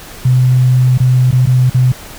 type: tone with dropouts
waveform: sine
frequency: 127.1 Hz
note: C3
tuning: 50 cents flat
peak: -6 dBFS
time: 0.25-1.92 s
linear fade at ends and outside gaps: 5 ms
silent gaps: 0.977-1.001 / 1.311-1.326 / 1.458-1.471 / 1.698-1.745 s
effects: pink hiss -32 dBFS RMS until 2.18 s